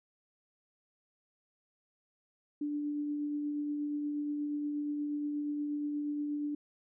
sine tone with tremolo, 293.7 Hz, D4, in tune, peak -31 dBFS, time 2.61-6.55 s, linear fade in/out 5 ms, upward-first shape triangle, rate 8.4 Hz, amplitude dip 25%, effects none

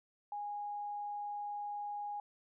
sine tone, 824 Hz, G#5, 14 cents flat, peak -38 dBFS, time 0.32-2.2 s, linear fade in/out 2 ms, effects none

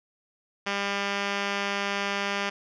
5% pulse tone with low-pass filter, 200.1 Hz, G3, 36 cents sharp, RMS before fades -29 dBFS, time 0.66-2.5 s, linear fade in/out 10 ms, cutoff 4000 Hz, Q 2.5, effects none

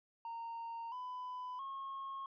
triangle tone with pitch steps, 923 / 1000.7 / 1085 Hz, A#5 / B5 / C#6, -17 / +23 / -37 cents, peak -39 dBFS, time 0.25-2.26 s, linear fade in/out 2 ms, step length 670 ms, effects tanh soft clip ceiling -36 dBFS + resampled to 11025 Hz

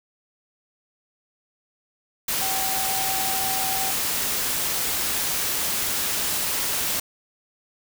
sine tone in noise, 768 Hz, G5, 36 cents flat, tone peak -29 dBFS, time 2.41-3.91 s, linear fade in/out 5 ms, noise white, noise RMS -25 dBFS, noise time 2.28-7 s, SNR -7 dB, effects none

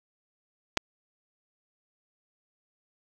clicks, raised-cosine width 0.2 ms, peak -11 / -6 dBFS, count 2, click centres 0.771 / 0.774 s, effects none

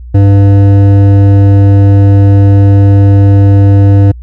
triangle tone with hard clipping, 99.5 Hz, G2, 26 cents sharp, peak -3 dBFS, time 0.14-4.12 s, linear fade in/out 10 ms, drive 15 dB, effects added 60 Hz sine -23 dBFS peak until 4.22 s

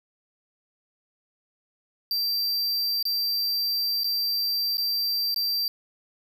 square tone with dropouts, 4699 Hz, D8, in tune, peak -24 dBFS, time 2.11-5.68 s, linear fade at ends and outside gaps 1 ms, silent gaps 3.027-3.053 / 4.035-4.043 / 4.771-4.781 / 5.344-5.361 s, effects none

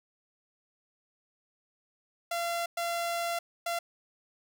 sawtooth tone bursts at uneven times, 684 Hz, F5, 36 cents flat, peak -26 dBFS, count 3, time 2.31-2.66 / 2.77-3.39 / 3.66-3.79 s, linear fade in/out 5 ms, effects none

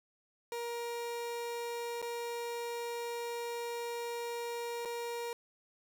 30% pulse tone with dropouts, 472 Hz, A#4, 22 cents sharp, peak -34 dBFS, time 0.52-5.33 s, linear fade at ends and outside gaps 1 ms, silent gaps 2.017-2.025 / 4.851-4.855 s, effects none

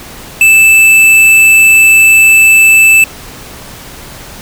triangle tone with tanh clipping, 2637 Hz, E7, in tune, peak -3 dBFS, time 0.41-3.04 s, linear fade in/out 2 ms, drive 18 dB, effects pink hiss -29 dBFS RMS until 4.41 s

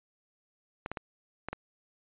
clicks, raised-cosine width 0.5 ms, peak -20 dBFS, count 5, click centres 0.861 / 0.916 / 0.972 / 1.486 / 1.53 s, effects resampled to 8000 Hz

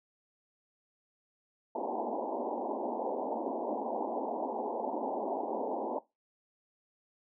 white band-pass noise, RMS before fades -35 dBFS, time 1.75-5.99 s, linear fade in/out 5 ms, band 220 to 940 Hz, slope 96 dB/octave, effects noise-tail reverb RT60 0.2 s tail -18 dB re dry

